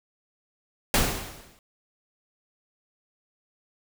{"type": "noise with exponential decay", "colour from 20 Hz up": "pink", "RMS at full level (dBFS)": -19, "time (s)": [0.94, 1.59], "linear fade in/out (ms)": 1, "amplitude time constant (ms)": 140, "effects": []}